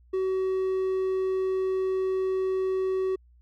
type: tone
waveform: triangle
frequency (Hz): 377.7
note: F#4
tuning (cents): +36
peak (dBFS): -22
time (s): 0.13-3.16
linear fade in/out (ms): 10
effects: added 60 Hz sine -54 dBFS peak until 3.41 s